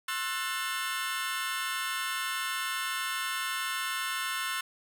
25% pulse chord, F# half-diminished seventh, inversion second, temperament just, 1065.6 / 1332 / 1480 / 1776 Hz, C6 / E6 / F#6 / A6, +31 / +18 / 0 / +16 cents, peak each -33 dBFS, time 0.08-4.61 s, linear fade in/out 5 ms, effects none

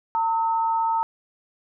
sine tone pair together, 908 / 1284.1 Hz, A#5 / E6, -46 / -46 cents, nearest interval tritone, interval 600 cents, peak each -20 / -30 dBFS, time 0.15-1.03 s, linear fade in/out 0 ms, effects none

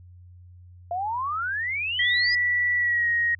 sine exponential sweep, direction up, 681 to 5110 Hz, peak -25 dBFS, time 0.91-2.35 s, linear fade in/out 2 ms
sine tone with pitch glide, 1954 to 1880.9 Hz, B6 to A#6, -19 to +15 cents, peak -20 dBFS, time 1.99-3.35 s, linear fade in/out 5 ms, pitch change -66 cents, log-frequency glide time 2.77-3.09 s
effects added 89 Hz sine -45 dBFS peak until 3.39 s

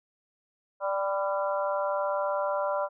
harmonic tone with a mistuned harmonic, 196 Hz, G3, in tune, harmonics 3 / 4 / 5 / 6 / 7, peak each -28 / -36 / -32 / -39 / -36 dBFS, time 0.8-2.89 s, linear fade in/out 50 ms, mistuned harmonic 5, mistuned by +27 cents, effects none

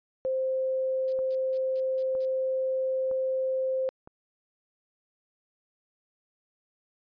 sine tone, 523.3 Hz, C5, in tune, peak -25 dBFS, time 0.25-3.89 s, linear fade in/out 0 ms
violet noise bursts, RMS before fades -41 dBFS, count 6, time 1.08-2.25 s, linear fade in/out 0 ms, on 45 ms, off 180 ms
click train, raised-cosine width 1 ms, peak -32 dBFS, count 4, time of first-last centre 1.19-4.075 s, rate 1.04 Hz
effects resampled to 11025 Hz

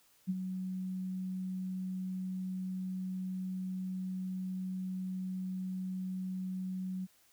sine tone with ADSR envelope, 186.2 Hz, F#3, 11 cents sharp, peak -28 dBFS, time 0.27-7.07 s, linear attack 28 ms, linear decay 35 ms, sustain -7 dB, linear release 32 ms, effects white hiss -67 dBFS RMS until 7.32 s

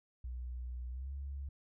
sine tone with pitch glide, 61.6 to 69.14 Hz, B1 to C#2, -4 to -4 cents, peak -39 dBFS, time 0.24-1.49 s, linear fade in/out 5 ms, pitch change +200 cents, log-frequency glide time 0.9-1.12 s, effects none

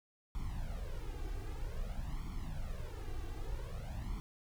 brown noise with flanger, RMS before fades -40 dBFS, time 0.35-4.2 s, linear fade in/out 0 ms, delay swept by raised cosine 0.9 to 2.6 ms, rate 0.52 Hz, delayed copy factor +0.9, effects none

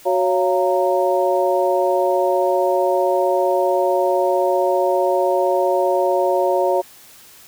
harmonic tone with a mistuned harmonic, 185 Hz, F#3, in tune, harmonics 2 / 3 / 4 / 5, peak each -20 / -18 / -21 / -23 dBFS, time 0.05-6.82 s, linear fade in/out 20 ms, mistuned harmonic 4, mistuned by -120 cents, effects white hiss -45 dBFS RMS until 7.47 s

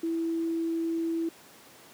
sine tone, 330.1 Hz, E4, 2 cents sharp, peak -26 dBFS, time 0.03-1.29 s, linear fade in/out 5 ms, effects pink hiss -52 dBFS RMS until 1.93 s + high-pass 200 Hz 12 dB/octave

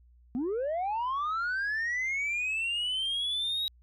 sine linear sweep, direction up, 230 to 3839 Hz, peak -26 dBFS, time 0.35-3.68 s, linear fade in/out 0 ms, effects tanh soft clip ceiling -27 dBFS + added 60 Hz sine -56 dBFS peak until 3.82 s

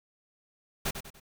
pink noise with echo, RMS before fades -30 dBFS, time 0.85-0.91 s, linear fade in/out 10 ms, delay 97 ms, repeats 3, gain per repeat -8 dB, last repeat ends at 1.201 s, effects none

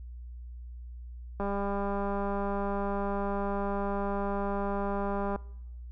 click train, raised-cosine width 1 ms, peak -20 dBFS, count 793, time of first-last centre 1.4-5.36 s, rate 200 Hz, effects noise-tail reverb RT60 0.9 s tail -23 dB re dry + added 60 Hz sine -40 dBFS peak until 5.91 s

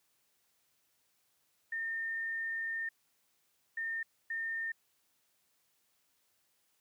sine tone bursts at uneven times, 1817 Hz, A#6, 45 cents flat, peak -34 dBFS, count 3, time 1.72-2.89 / 3.77-4.03 / 4.3-4.72 s, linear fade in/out 5 ms, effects white hiss -75 dBFS RMS until 6.8 s + high-pass 60 Hz 12 dB/octave

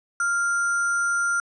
sine tone with sample-and-hold, 1396.9 Hz, F6, in tune, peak -20 dBFS, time 0.2-1.4 s, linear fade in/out 2 ms, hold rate 7350 Hz, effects resampled to 22050 Hz

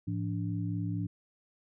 sine tone cluster, 107.6 / 172 / 289.2 Hz, A2 / F3 / D4, -38 / -26 / -27 cents, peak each -33 / -35 / -38 dBFS, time 0.07-1.07 s, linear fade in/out 10 ms, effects none

